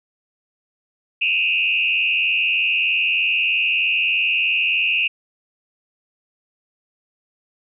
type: tone with frequency modulation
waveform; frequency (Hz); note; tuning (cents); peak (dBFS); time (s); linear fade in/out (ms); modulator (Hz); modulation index
sine; 2649; E7; +8; -16; 1.21-5.08; 10; 83.2; 2.3
effects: none